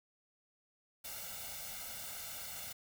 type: noise with comb filter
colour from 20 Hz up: white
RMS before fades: -45 dBFS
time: 1.04-2.73 s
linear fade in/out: 10 ms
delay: 1.4 ms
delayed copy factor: +0.85
effects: none